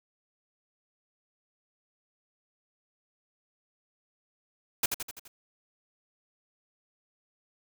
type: noise with echo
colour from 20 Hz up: white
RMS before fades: -25 dBFS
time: 4.83-4.86 s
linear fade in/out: 5 ms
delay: 84 ms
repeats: 5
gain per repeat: -5 dB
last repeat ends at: 5.28 s
effects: none